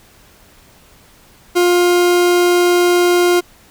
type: tone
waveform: 40% pulse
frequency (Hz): 353.2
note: F4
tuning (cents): +20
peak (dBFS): -9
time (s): 1.55-3.41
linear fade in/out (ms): 20
effects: pink hiss -47 dBFS RMS until 3.7 s